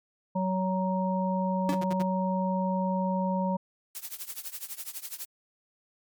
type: harmonic tone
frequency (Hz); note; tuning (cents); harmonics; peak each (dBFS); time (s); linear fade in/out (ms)
187; F#3; +19; 1 / 3 / 5; -27 / -32 / -31; 0.35-3.57; 10
type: tone with exponential decay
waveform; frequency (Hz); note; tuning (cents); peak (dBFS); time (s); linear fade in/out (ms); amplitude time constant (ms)
40% pulse; 287.1; D4; -39; -23; 1.69-1.83; 1; 29
type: tone bursts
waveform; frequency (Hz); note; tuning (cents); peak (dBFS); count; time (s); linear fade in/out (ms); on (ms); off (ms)
sawtooth; 178.1; F3; +34; -27; 4; 1.72-2.024; 5; 28; 64
type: noise with tremolo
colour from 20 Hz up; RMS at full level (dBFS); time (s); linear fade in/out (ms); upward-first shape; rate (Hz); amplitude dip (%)
blue; -35; 3.95-5.25; 0; triangle; 12; 95
effects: MP3 96 kbps